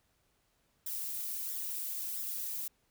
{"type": "noise with flanger", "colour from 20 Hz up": "violet", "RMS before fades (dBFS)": -38, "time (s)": [0.86, 2.68], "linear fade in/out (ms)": 5, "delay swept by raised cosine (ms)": [0.55, 3.35], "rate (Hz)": 1.5, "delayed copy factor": 0.6, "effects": ["pink hiss -74 dBFS RMS until 2.9 s"]}